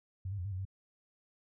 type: tone with pitch steps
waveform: sine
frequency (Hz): 94 / 101.3 / 88 / 101.3 / 92.2 / 96.1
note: F#2 / G#2 / F2 / G#2 / F#2 / G2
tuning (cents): +28 / -43 / +14 / -43 / -6 / -34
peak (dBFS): -35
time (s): 0.25-0.652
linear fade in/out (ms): 5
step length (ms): 67
effects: none